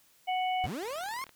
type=harmonic tone; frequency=740 Hz; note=F#5; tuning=in tune; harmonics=1 / 3 / 4; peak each=-28 / -38 / -40 dBFS; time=0.27-0.67 s; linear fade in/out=20 ms
type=linear sweep; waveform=30% pulse; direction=up; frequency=63 to 1100 Hz; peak=-32 dBFS; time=0.64-1.24 s; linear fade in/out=0 ms
type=click train; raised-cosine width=0.3 ms; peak=-33 dBFS; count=19; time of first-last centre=0.83-1.293 s; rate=38.9 Hz
effects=white hiss -64 dBFS RMS until 1.35 s